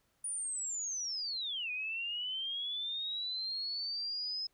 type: linear two-way sweep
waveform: sine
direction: down then up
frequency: 9630 to 2454 to 5140 Hz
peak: -35 dBFS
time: 0.24-4.47 s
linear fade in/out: 5 ms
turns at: 1.71 s
effects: pink hiss -75 dBFS RMS until 4.53 s